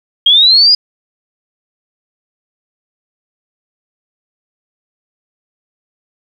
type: linear sweep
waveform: sine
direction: up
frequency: 3200 to 4978 Hz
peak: -4 dBFS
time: 0.26-0.75 s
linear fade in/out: 5 ms
effects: 7-bit